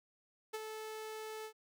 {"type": "tone with ADSR envelope", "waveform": "sawtooth", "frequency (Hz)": 435.7, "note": "A4", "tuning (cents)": -17, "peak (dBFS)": -33, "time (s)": [0.53, 1.53], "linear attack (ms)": 15, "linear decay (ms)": 32, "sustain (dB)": -6, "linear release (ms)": 81, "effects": []}